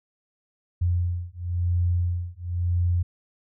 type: beating tone pair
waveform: sine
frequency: 87.31 / 88.28 Hz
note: F2 / F2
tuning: 0 / +19 cents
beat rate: 0.97 Hz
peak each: -25 dBFS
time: 0.81-3.03 s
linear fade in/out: 10 ms
effects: none